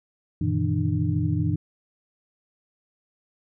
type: tone cluster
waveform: sine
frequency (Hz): 94.3 / 119.2 / 148.5 / 161.6 / 300.4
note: F#2 / A#2 / D3 / E3 / D4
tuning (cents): +33 / +39 / +20 / -34 / +39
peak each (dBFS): -26 / -27 / -32 / -26 / -29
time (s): 0.41-1.56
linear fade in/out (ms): 5
effects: none

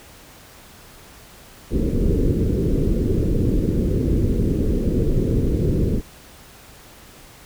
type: low-pass noise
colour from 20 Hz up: pink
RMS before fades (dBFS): -19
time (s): 1.7-6.02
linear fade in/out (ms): 50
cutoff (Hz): 470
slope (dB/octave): 48
effects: pink hiss -45 dBFS RMS until 7.45 s

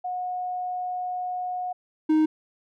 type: tone pair in turn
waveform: sine / triangle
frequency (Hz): 727 / 311.4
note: F#5 / D#4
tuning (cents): -31 / +2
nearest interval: octave + minor third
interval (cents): 1467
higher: first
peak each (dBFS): -27 / -15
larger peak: second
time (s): 0.04-1.73 / 2.09-2.26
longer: first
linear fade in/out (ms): 10
effects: none

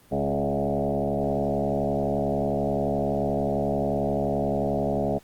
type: tone with frequency modulation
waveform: sine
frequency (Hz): 415.3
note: G#4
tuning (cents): 0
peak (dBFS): -22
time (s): 0.11-5.19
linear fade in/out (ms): 20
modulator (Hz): 71.4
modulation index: 4.2
effects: pink hiss -56 dBFS RMS until 5.23 s + Opus 32 kbps

